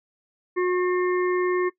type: harmonic tone with a mistuned harmonic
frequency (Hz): 361.9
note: F#4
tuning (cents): -38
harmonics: 1 / 3 / 5 / 6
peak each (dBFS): -20 / -30 / -34 / -36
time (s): 0.56-1.7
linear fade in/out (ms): 20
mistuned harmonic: 6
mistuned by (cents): -38
effects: noise-tail reverb RT60 0.1 s tail -19 dB re dry